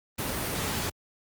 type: noise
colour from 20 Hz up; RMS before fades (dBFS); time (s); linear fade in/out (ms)
pink; -30; 0.18-0.9; 10
effects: high-pass 60 Hz 12 dB/octave + Opus 32 kbps